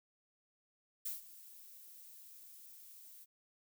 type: noise with ADSR envelope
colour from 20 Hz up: violet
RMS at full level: -39 dBFS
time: 1.05-3.26 s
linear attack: 9 ms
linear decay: 150 ms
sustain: -17 dB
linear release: 33 ms
effects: none